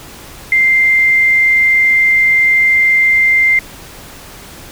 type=tone; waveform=sine; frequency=2093 Hz; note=C7; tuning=in tune; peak=-7 dBFS; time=0.52-3.59 s; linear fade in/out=2 ms; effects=pink hiss -34 dBFS RMS until 4.71 s